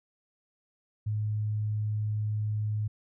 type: tone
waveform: sine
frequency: 106.4 Hz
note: G#2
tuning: 42 cents sharp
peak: -27 dBFS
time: 1.06-2.88 s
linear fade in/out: 10 ms
effects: none